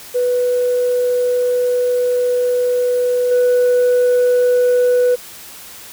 sine tone with level steps, 493.9 Hz, B4, in tune, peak -12 / -8 dBFS, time 0.14-5.16 s, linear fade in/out 20 ms, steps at 3.31 s, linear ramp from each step 5 ms, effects tanh soft clip ceiling -9 dBFS + white hiss -36 dBFS RMS until 5.92 s

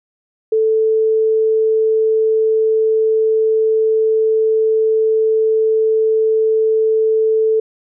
sine tone, 440 Hz, A4, in tune, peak -11 dBFS, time 0.52-7.6 s, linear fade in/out 5 ms, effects none

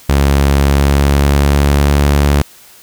sawtooth tone with pitch glide, 70 to 71.68 Hz, C#2 to D2, +18 to -41 cents, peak -4 dBFS, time 0.09-2.42 s, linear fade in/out 5 ms, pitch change +41 cents, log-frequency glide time 0.64-2.02 s, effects white hiss -41 dBFS RMS until 2.82 s

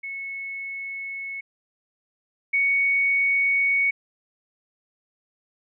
sine tone pair in turn, 2199 / 2228 Hz, C#7 / C#7, -14 / +8 cents, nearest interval unison, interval 22 cents, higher second, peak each -30 / -18 dBFS, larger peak second, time 0.03-1.41 / 2.53-3.91 s, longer neither, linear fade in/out 10 ms, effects none

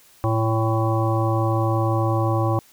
harmonic tone, 111.8 Hz, A2, 28 cents sharp, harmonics 1 / 3 / 5 / 7 / 9 / 10, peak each -20 / -25 / -27 / -28 / -30 / -30 dBFS, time 0.24-2.59 s, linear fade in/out 0 ms, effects white hiss -53 dBFS RMS until 2.72 s

